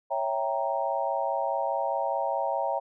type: chord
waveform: sine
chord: C# diminished seventh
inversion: none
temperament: equal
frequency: 554.4 / 659.3 / 784 / 932.3 Hz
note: C#5 / E5 / G5 / Bb5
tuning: 0 / 0 / 0 / 0 cents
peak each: -31 dBFS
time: 0.1-2.8 s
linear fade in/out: 20 ms
effects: none